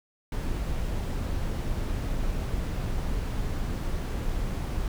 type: noise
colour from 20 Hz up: brown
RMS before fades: -29 dBFS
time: 0.32-4.88 s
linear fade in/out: 2 ms
effects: none